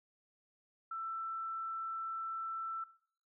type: tone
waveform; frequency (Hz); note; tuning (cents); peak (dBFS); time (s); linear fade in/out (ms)
sine; 1332; E6; +18; -38; 0.91-2.84; 5
effects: noise-tail reverb RT60 0.6 s tail -18 dB re dry